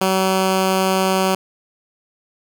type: tone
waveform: 10% pulse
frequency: 189.4 Hz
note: F#3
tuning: 41 cents sharp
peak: -7 dBFS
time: 0.01-1.35 s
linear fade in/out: 5 ms
effects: none